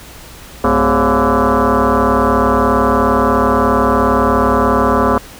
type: tone with frequency modulation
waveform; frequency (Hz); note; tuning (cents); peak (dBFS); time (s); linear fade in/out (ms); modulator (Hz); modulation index
sine; 376.5; F#4; +30; -9; 0.64-5.18; 2; 158; 5.9
effects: added 60 Hz sine -42 dBFS peak until 5.39 s + pink hiss -36 dBFS RMS until 5.39 s